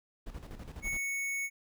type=noise with tremolo; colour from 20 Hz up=brown; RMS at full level=-42 dBFS; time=0.26-0.98 s; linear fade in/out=10 ms; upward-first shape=square; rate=12 Hz; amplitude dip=60%
type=tone; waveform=square; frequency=2215 Hz; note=C#7; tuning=2 cents flat; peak=-33 dBFS; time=0.82-1.5 s; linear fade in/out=50 ms
effects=none